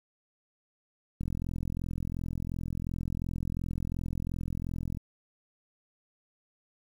click train, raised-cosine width 5 ms, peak -22 dBFS, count 162, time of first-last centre 1.21-4.972 s, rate 42.8 Hz, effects 9-bit

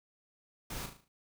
pink noise with echo, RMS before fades -41 dBFS, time 0.7-0.86 s, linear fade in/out 5 ms, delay 37 ms, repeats 6, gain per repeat -6 dB, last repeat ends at 1.082 s, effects none

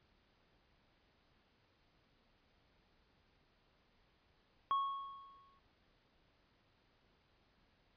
triangle tone with exponential decay, 1101 Hz, C#6, 12 cents flat, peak -28 dBFS, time 4.71-5.59 s, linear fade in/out 0 ms, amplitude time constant 190 ms, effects pink hiss -73 dBFS RMS until 7.96 s + resampled to 11025 Hz

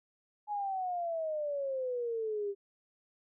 sine exponential sweep, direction down, 845 to 394.9 Hz, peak -32 dBFS, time 0.47-2.55 s, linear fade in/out 50 ms, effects none

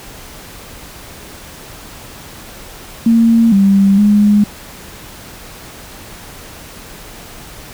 sine tone with pitch steps, 229.3 / 196.7 / 207.1 Hz, A#3 / G3 / G#3, -28 / +6 / -5 cents, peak -6 dBFS, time 3.06-4.44 s, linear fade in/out 5 ms, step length 460 ms, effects pink hiss -34 dBFS RMS until 7.73 s

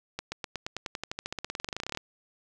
accelerating click train, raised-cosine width 0.2 ms, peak -16 dBFS, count 29, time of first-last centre 0.19-1.974 s, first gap 130 ms, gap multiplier 0.94, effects none

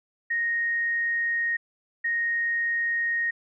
sine tone pair in turn, 1864.7 / 1864.7 Hz, A#6 / A#6, 0 / 0 cents, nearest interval unison, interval 0 cents, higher neither, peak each -23 dBFS, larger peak neither, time 0.3-1.57 / 2.04-3.31 s, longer neither, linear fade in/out 10 ms, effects none

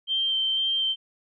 sine tone with vibrato, 3136 Hz, G7, in tune, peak -22 dBFS, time 0.07-0.96 s, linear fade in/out 50 ms, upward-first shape square, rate 2 Hz, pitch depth 9 cents each way, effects none

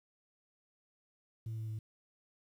sine tone with pitch steps, 111.8 / 110.52 / 109.25 Hz, A2 / A2 / A2, +28 / +8 / -12 cents, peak -35 dBFS, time 1.46-1.79 s, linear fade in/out 5 ms, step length 110 ms, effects tanh soft clip ceiling -36 dBFS + 11-bit

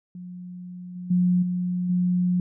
sine tone with level steps, 179.4 Hz, F3, 47 cents sharp, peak -35 / -32 / -17 / -23 / -19 dBFS, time 0.15-2.4 s, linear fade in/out 2 ms, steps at 0.95 / 1.1 / 1.42 / 1.89 s, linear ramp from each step 10 ms, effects none

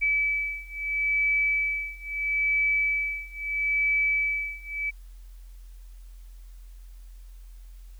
sine beating tone pair, 2299 / 2299.76 Hz, D7 / D7, -37 / -37 cents, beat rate 0.76 Hz, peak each -27 / -26 dBFS, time 0.01-4.91 s, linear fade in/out 20 ms, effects added 43 Hz sine -42 dBFS peak until 7.99 s + white hiss -63 dBFS RMS until 7.99 s

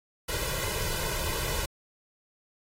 pink noise with comb filter, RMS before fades -31 dBFS, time 0.28-1.66 s, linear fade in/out 10 ms, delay 2 ms, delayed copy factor +0.95, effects AAC 48 kbps

